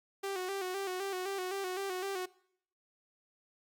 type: tone with vibrato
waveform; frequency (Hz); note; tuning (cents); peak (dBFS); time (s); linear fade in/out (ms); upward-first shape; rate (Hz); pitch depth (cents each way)
sawtooth; 379.9; F#4; +46; -31; 0.23-2.26; 10; square; 3.9; 59
effects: noise-tail reverb RT60 0.7 s tail -23 dB re dry + Opus 48 kbps